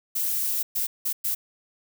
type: noise bursts at uneven times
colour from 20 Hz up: violet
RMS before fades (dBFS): -26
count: 4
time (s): 0.15-0.63 / 0.75-0.87 / 1.05-1.13 / 1.24-1.35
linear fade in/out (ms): 10
effects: none